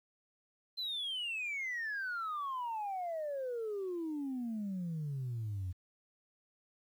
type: exponential sweep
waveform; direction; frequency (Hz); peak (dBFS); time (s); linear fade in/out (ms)
sine; down; 4121 to 87.8; -34; 0.77-5.73; 20
effects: tanh soft clip ceiling -33 dBFS + 11-bit